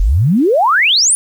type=exponential sweep; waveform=sine; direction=up; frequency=39.57 to 9956 Hz; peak=-8 dBFS; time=0-1.15 s; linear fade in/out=0 ms; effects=7-bit